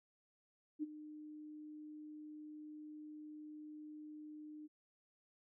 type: tone with ADSR envelope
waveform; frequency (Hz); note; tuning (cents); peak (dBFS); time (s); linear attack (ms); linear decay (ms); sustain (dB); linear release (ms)
sine; 303.5; D#4; -43; -35; 0.79-4.68; 38; 26; -14; 26
effects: none